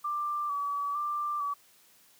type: tone with vibrato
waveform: sine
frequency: 1163 Hz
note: D6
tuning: 17 cents flat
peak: -29 dBFS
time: 0.04-1.54 s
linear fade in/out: 10 ms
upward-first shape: square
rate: 1.1 Hz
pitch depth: 30 cents each way
effects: white hiss -61 dBFS RMS until 2.19 s + high-pass 100 Hz 12 dB/octave